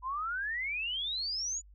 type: exponential sweep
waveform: sine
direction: up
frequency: 987.8 to 7040 Hz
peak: -32 dBFS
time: 0.02-1.62 s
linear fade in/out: 50 ms
effects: added 50 Hz sine -53 dBFS peak until 1.74 s